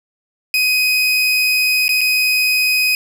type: tone with dropouts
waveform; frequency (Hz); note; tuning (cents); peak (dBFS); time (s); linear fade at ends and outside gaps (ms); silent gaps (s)
30% pulse; 2509; D#7; +14; -10; 0.54-2.95; 1; 1.881-1.891 / 2.009-2.013
effects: none